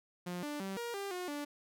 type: tone with pitch steps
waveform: sawtooth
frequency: 177.6 / 294.5 / 193.5 / 472.7 / 397.8 / 360.9 / 291.2 Hz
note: F3 / D4 / G3 / A#4 / G4 / F#4 / D4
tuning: +29 / +5 / -22 / +24 / +25 / -43 / -15 cents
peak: -34 dBFS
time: 0.26-1.45 s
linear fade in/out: 10 ms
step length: 170 ms
effects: none